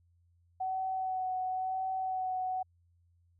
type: tone with vibrato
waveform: sine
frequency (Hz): 750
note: F#5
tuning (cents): +23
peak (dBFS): -31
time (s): 0.6-2.63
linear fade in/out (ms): 10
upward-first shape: sine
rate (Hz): 0.97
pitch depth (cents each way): 17
effects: added 86 Hz sine -65 dBFS peak until 3.39 s